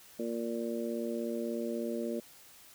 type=harmonic tone; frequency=116.54 Hz; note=A#2; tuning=in tune; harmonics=2 / 3 / 4 / 5; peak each=-36 / -38 / -39 / -40 dBFS; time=0.19-2.2 s; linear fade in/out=5 ms; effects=white hiss -56 dBFS RMS until 2.74 s